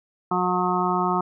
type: harmonic tone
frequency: 180.9 Hz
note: F#3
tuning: 39 cents flat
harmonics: 1 / 2 / 4 / 5 / 6 / 7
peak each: -27 / -27 / -27 / -27 / -27 / -27 dBFS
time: 0.31-1.21 s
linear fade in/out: 5 ms
effects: none